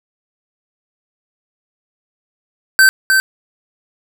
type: tone with echo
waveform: square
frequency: 1547 Hz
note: G6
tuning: 23 cents flat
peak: -6 dBFS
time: 2.79-2.89 s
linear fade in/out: 0 ms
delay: 310 ms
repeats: 1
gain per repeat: -4 dB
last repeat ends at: 3.2 s
effects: none